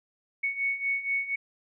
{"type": "beating tone pair", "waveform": "sine", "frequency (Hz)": [2217, 2221.2], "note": ["C#7", "C#7"], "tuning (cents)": [0, 3], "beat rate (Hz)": 4.2, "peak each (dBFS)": [-32, -28], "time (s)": [0.43, 1.36], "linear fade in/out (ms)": 10, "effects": []}